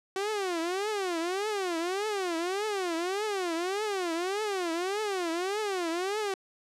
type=tone with vibrato; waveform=sawtooth; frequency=375.8 Hz; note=F#4; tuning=27 cents sharp; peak=-25 dBFS; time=0.16-6.34 s; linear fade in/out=2 ms; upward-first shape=triangle; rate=1.7 Hz; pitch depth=270 cents each way; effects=low-pass 9000 Hz 12 dB/octave

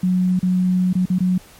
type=tone with dropouts; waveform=sine; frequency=182.9 Hz; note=F#3; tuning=20 cents flat; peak=-14 dBFS; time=0.03-1.38 s; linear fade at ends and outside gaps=5 ms; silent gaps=0.393-0.428 / 0.931-0.952 / 1.056-1.1 / 1.186-1.204 s; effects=pink hiss -46 dBFS RMS until 1.59 s + MP3 64 kbps

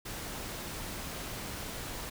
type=noise; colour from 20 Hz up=pink; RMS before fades=-40 dBFS; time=0.05-2.1 s; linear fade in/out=10 ms; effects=none

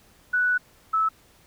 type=tone pair in turn; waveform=sine; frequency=1480 / 1304.9 Hz; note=F#6 / E6; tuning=0 / -18 cents; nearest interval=major second; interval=218 cents; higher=first; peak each=-19 dBFS; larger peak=neither; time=0.33-0.58 / 0.93-1.09 s; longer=first; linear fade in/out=10 ms; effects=pink hiss -57 dBFS RMS until 1.46 s

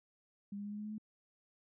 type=tone with pitch steps; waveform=sine; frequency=201.4 / 203.6 / 205.9 / 208.1 / 210.4 / 212.8 / 215.1 Hz; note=G3 / G#3 / G#3 / G#3 / G#3 / G#3 / A3; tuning=+47 / -34 / -15 / +4 / +23 / +42 / -39 cents; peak=-40 dBFS; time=0.52-0.982 s; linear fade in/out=5 ms; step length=66 ms; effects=none

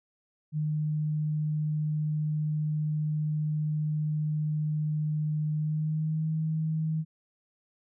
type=tone with pitch glide; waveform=sine; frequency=152.5 to 157.88 Hz; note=D#3 to D#3; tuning=-34 to +26 cents; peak=-26 dBFS; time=0.52-7.05 s; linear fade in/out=50 ms; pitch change=+60 cents; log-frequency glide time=5.54-6.28 s; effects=none

